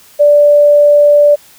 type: tone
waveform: sine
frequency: 585 Hz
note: D5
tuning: 7 cents flat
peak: -3 dBFS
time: 0.19-1.36 s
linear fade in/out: 20 ms
effects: white hiss -42 dBFS RMS until 1.58 s